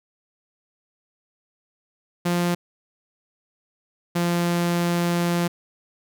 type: tone pair in turn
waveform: sawtooth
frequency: 174.61 / 172.9 Hz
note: F3 / F3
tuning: 0 / -17 cents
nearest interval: unison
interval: 17 cents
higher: first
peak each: -16 dBFS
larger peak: neither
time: 2.25-2.55 / 4.15-5.48 s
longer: second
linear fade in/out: 10 ms
effects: none